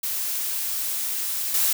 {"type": "noise with level steps", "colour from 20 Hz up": "blue", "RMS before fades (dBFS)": [-27, -21], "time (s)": [0.03, 1.73], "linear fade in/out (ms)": 5, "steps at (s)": 1.54, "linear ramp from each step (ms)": 5, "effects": []}